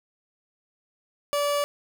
30% pulse tone, 578 Hz, D5, 28 cents flat, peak -20 dBFS, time 1.33-1.64 s, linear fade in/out 0 ms, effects none

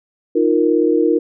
sine chord, Eb suspended second, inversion none, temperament equal, 311.1 / 349.2 / 466.2 Hz, Eb4 / F4 / Bb4, 0 / 0 / 0 cents, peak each -16 dBFS, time 0.35-1.19 s, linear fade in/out 10 ms, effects none

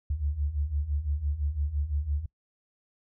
sine beating tone pair, 69.3 / 75.2 Hz, C#2 / D2, 0 / +42 cents, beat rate 5.9 Hz, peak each -32 / -28 dBFS, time 0.1-2.26 s, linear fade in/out 5 ms, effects noise-tail reverb RT60 0.1 s tail -25 dB re dry

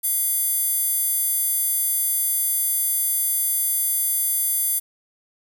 square tone with high-pass filter, 690 Hz, F5, 21 cents flat, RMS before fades -22 dBFS, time 0.03-4.8 s, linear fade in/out 20 ms, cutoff 11000 Hz, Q 3, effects 8-bit

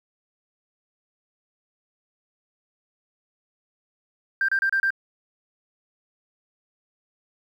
sine tone bursts, 1579 Hz, G6, 12 cents sharp, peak -18 dBFS, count 5, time 4.41-4.905 s, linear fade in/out 2 ms, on 75 ms, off 30 ms, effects tanh soft clip ceiling -14 dBFS + 9-bit

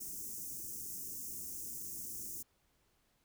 white band-stop noise, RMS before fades -44 dBFS, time 0-2.43 s, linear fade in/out 10 ms, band 390 to 5800 Hz, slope 48 dB/octave, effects pink hiss -75 dBFS RMS until 3.24 s

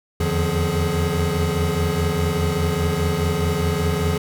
square tone cluster, 82 / 86.9 / 150.2 / 174.3 / 420.6 Hz, E2 / F2 / D3 / F3 / G#4, -9 / -8 / +39 / -3 / +22 cents, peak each -26 dBFS, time 0.2-4.18 s, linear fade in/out 5 ms, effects none

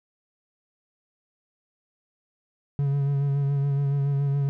triangle tone with vibrato, 140.4 Hz, C#3, 22 cents sharp, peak -19 dBFS, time 2.79-4.49 s, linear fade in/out 0 ms, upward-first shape sine, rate 7.1 Hz, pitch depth 28 cents each way, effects none

